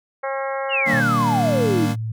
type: harmonic tone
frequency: 270.7 Hz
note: C#4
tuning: 41 cents flat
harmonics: 2 / 3 / 4 / 5 / 6 / 7 / 8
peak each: -25 / -29 / -31 / -33 / -35 / -36 / -37 dBFS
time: 0.23-1.01 s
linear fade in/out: 10 ms
type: exponential sweep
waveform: sine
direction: down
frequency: 2987 to 276.1 Hz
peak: -18 dBFS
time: 0.69-1.9 s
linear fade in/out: 50 ms
type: chord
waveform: square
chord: Eb major seventh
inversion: none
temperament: equal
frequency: 155.56 / 196 / 233.1 / 293.7 Hz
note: Eb3 / G3 / Bb3 / D4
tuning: 0 / 0 / 0 / 0 cents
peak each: -28 / -28 / -24 / -29 dBFS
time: 0.85-1.96 s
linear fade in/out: 50 ms
type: tone with pitch glide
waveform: sine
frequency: 122 to 111.23 Hz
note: B2 to A2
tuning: -21 to +19 cents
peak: -23 dBFS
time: 0.93-2.12 s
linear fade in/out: 5 ms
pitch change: -160 cents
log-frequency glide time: 1.11-1.8 s
effects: none